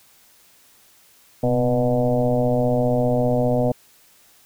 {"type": "tone with frequency modulation", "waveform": "sine", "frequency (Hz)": 370.5, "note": "F#4", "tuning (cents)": 2, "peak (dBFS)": -16, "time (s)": [1.43, 3.72], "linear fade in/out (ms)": 5, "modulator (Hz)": 121, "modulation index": 2.6, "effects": ["white hiss -54 dBFS RMS until 4.45 s"]}